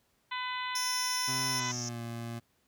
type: harmonic tone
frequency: 502 Hz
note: B4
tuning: 28 cents sharp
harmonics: 2 / 3 / 4 / 5 / 6 / 7 / 8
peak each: -36 / -43 / -39 / -45 / -44 / -44 / -47 dBFS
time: 0.31-1.72 s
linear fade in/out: 10 ms
type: band-pass noise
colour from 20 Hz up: pink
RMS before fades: -39 dBFS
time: 0.75-1.89 s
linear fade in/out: 5 ms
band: 5300 to 6600 Hz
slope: 96 dB/octave
type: tone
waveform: sawtooth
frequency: 5290 Hz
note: E8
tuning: 5 cents sharp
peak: -31 dBFS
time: 0.75-1.6 s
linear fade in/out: 5 ms
type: tone with pitch glide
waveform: 25% pulse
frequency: 128.8 to 116.75 Hz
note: C3 to A#2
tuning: -27 to +3 cents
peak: -33 dBFS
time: 1.27-2.4 s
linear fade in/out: 20 ms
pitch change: -170 cents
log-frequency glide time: 1.48-2.01 s
effects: pink hiss -72 dBFS RMS until 2.67 s + high-pass 60 Hz 12 dB/octave